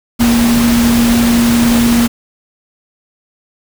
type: tone in noise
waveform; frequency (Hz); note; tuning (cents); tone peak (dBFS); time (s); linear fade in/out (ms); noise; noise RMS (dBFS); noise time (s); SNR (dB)
sine; 235.3; A#3; +16; -8; 0.19-2.08; 20; pink; -17; 0.19-2.08; +6
effects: none